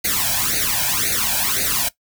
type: noise with flanger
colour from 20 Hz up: white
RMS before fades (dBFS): -20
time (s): 0.04-1.89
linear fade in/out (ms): 10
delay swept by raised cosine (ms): 0.46 to 1.28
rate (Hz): 1.9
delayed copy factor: +1
effects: noise-tail reverb RT60 0.1 s tail -18 dB re dry